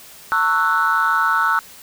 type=chord; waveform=sine; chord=F# minor seventh; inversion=first; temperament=equal with one note detuned; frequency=901.6 / 1108.7 / 1318.5 / 1480 Hz; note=A5 / C#6 / E6 / F#6; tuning=+42 / 0 / 0 / 0 cents; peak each=-22 / -22 / -17 / -18 dBFS; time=0.32-1.59 s; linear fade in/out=0 ms; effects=tanh soft clip ceiling -8 dBFS + white hiss -42 dBFS RMS until 1.82 s